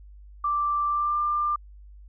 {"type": "tone with pitch glide", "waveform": "sine", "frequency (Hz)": [1174.7, 1192.5], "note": ["D6", "D6"], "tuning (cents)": [0, 26], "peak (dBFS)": -22, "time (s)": [0.44, 1.56], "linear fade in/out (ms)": 5, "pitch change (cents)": 26, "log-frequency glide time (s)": [0.88, 1.19], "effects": ["added 50 Hz sine -44 dBFS peak until 2.08 s"]}